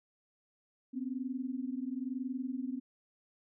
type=tone pair together; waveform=sine; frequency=249.3 / 270.3 Hz; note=B3 / C#4; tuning=+16 / -44 cents; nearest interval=minor second; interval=140 cents; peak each=-37 / -38 dBFS; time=0.93-2.8 s; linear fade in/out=20 ms; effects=none